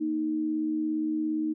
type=tone pair together; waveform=sine; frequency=233.1 / 310.5 Hz; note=A#3 / D#4; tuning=0 / -3 cents; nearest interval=perfect fourth; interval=497 cents; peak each=-35 / -26 dBFS; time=0-1.54 s; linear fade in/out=20 ms; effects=none